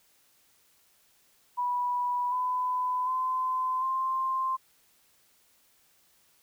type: tone with pitch steps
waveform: sine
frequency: 981 / 1003.4 / 1026.2 / 1049.6 Hz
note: B5 / B5 / C6 / C6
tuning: -12 / +27 / -34 / +5 cents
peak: -26 dBFS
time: 1.57-4.57 s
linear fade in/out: 20 ms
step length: 750 ms
effects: white hiss -65 dBFS RMS until 6.42 s